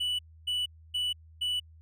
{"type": "tone bursts", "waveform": "triangle", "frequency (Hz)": 2962, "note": "F#7", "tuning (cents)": 1, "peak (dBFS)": -26, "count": 4, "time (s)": [0, 1.6], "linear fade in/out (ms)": 10, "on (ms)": 190, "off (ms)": 280, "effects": ["added 80 Hz sine -51 dBFS peak until 1.81 s"]}